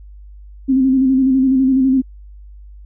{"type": "tone with vibrato", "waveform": "sine", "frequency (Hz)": 263.5, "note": "C4", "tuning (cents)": 12, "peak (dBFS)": -10, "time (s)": [0.68, 2.02], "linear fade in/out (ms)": 20, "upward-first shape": "square", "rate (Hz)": 12, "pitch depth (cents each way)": 35, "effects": ["added 50 Hz sine -35 dBFS peak until 2.85 s"]}